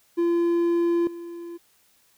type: tone with level steps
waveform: triangle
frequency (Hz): 341.9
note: F4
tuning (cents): -37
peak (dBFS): -17 / -32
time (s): 0.17-1.58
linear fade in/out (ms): 20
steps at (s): 1.07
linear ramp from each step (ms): 2
effects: white hiss -62 dBFS RMS until 2.17 s